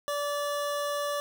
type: tone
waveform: 25% pulse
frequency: 579 Hz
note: D5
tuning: 25 cents flat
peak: -25 dBFS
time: 0.08-1.2 s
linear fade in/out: 0 ms
effects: none